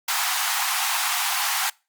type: high-pass noise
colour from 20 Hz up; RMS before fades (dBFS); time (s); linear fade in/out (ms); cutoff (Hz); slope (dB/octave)
pink; -24; 0.08-1.7; 5; 730; 96
effects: noise-tail reverb RT60 0.3 s tail -25 dB re dry + Opus 48 kbps